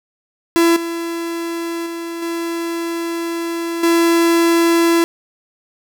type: tone with level steps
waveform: 45% pulse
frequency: 336.1 Hz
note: E4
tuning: 34 cents sharp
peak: -10 / -21 / -24 / -20 / -11 dBFS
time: 0.56-5.04 s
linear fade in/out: 0 ms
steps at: 0.76 / 1.86 / 2.22 / 3.83 s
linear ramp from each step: 5 ms
effects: none